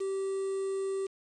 triangle tone with quantisation, 387.9 Hz, G4, 18 cents flat, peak -28 dBFS, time 0-1.07 s, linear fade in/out 10 ms, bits 8, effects resampled to 22050 Hz

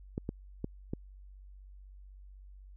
clicks, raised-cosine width 3 ms, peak -21 dBFS, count 4, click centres 0.179 / 0.291 / 0.644 / 0.935 s, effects added 48 Hz sine -49 dBFS peak until 2.76 s

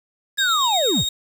triangle linear sweep, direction down, 1699 to 36.25 Hz, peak -17 dBFS, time 0.37-1.05 s, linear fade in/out 50 ms
35% pulse tone with tremolo, 3729 Hz, A#7, in tune, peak -16 dBFS, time 0.38-1.09 s, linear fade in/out 5 ms, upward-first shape sine, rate 8.6 Hz, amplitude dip 30%
effects resampled to 32000 Hz + 7-bit

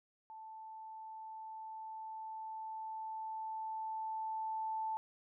sine tone with level ramp, 880 Hz, A5, in tune, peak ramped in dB -48 to -35 dBFS, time 0.3-4.97 s, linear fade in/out 0 ms, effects none

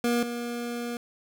25% pulse tone pair in turn, 238.5 / 238.5 Hz, A#3 / A#3, +40 / +40 cents, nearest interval unison, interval 0 cents, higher neither, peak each -19 / -27 dBFS, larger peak first, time 0.04-0.23 / 0.23-0.97 s, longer second, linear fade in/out 2 ms, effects none

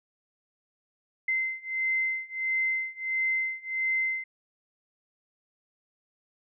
sine beating tone pair, 2070 / 2071.5 Hz, C7 / C7, -19 / -18 cents, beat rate 1.5 Hz, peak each -30 / -29 dBFS, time 1.28-4.24 s, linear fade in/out 5 ms, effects none

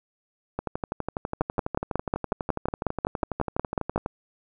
two click trains, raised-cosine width 1 ms, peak -14 / -9 dBFS, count 43 / 15, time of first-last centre 0.59-4.061 / 1.41-3.96 s, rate 12.1 / 5.49 Hz, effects none

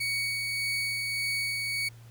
30% pulse tone with tremolo, 2238 Hz, C#7, 16 cents sharp, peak -25 dBFS, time 0-1.89 s, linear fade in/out 10 ms, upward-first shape sine, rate 1.7 Hz, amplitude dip 25%, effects added 116 Hz sine -47 dBFS peak until 2.1 s + pink hiss -59 dBFS RMS until 2.1 s

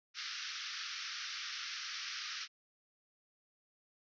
white band-pass noise, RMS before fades -43 dBFS, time 0.14-2.48 s, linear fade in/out 50 ms, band 1200 to 5900 Hz, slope 96 dB/octave, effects none

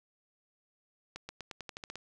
accelerating click train, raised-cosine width 0.2 ms, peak -24 dBFS, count 10, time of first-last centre 1.16-1.956 s, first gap 130 ms, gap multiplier 0.9, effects none

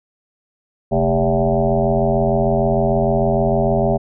sine tone with frequency modulation, 397.7 Hz, G4, 25 cents sharp, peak -13 dBFS, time 0.91-3.98 s, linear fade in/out 20 ms, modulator 86.6 Hz, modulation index 3.9, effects none

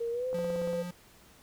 sine tone with pitch glide, 466.2 to 511.3 Hz, A#4 to C5, 0 to -40 cents, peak -30 dBFS, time 0-0.83 s, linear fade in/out 10 ms, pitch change +160 cents, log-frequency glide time 0.11-0.27 s
click train, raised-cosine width 1 ms, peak -30 dBFS, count 8, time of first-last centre 0.33-0.732 s, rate 17.4 Hz
square tone, 177.2 Hz, F3, 25 cents sharp, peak -37 dBFS, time 0.34-0.91 s, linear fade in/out 5 ms
effects pink hiss -58 dBFS RMS until 1.42 s

